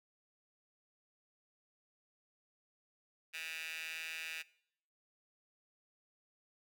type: tone with high-pass filter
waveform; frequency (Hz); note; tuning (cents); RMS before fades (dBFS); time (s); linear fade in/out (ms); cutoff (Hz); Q
15% pulse; 161.2; E3; -38; -44; 3.33-4.43; 20; 2300; 4.4
effects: noise-tail reverb RT60 0.7 s tail -22 dB re dry